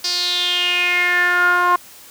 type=tone with band-pass filter sweep; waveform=sawtooth; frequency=355.4 Hz; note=F4; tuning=30 cents sharp; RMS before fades=-17 dBFS; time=0.04-1.76 s; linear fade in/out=5 ms; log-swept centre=4900 to 1100 Hz; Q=6.3; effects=white hiss -42 dBFS RMS until 2.1 s